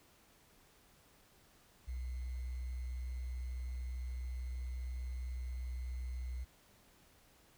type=tone with sample-and-hold; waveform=sine; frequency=62.4 Hz; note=B1; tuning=19 cents sharp; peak=-38 dBFS; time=1.87-6.45 s; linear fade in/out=20 ms; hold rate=2100 Hz; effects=pink hiss -66 dBFS RMS until 7.57 s